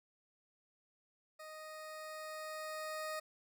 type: tone with level ramp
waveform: 20% pulse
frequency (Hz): 622.3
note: D#5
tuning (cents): 0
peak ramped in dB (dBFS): -44 to -34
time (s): 1.39-3.2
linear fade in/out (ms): 10
effects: none